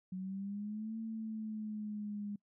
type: exponential two-way sweep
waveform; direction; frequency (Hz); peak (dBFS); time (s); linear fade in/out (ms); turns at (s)
sine; up then down; 183.9 to 224.5 to 203.9; -38; 0.12-2.36; 5; 0.98
effects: noise-tail reverb RT60 0.1 s tail -25 dB re dry